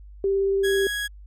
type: tone with vibrato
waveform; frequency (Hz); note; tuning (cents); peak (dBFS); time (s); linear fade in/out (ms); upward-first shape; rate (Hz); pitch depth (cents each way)
sine; 392; G4; 0; -19; 0.24-0.87; 2; triangle; 18; 12
type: tone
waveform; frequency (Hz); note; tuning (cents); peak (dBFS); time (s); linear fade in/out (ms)
30% pulse; 1661; G#6; 0; -23; 0.63-1.08; 20
effects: added 50 Hz sine -41 dBFS peak until 1.26 s + resampled to 32000 Hz